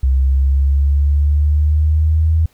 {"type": "exponential sweep", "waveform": "sine", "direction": "up", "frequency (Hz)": [65.4, 80.9], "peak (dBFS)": -10, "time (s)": [0.03, 2.46], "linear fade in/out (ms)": 5, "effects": ["pink hiss -55 dBFS RMS until 2.53 s"]}